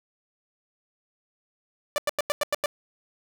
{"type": "tone bursts", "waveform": "sawtooth", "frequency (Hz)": 587.3, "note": "D5", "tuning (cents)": 0, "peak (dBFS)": -18, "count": 7, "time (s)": [1.96, 2.659], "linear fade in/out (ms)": 0, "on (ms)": 21, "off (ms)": 92, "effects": []}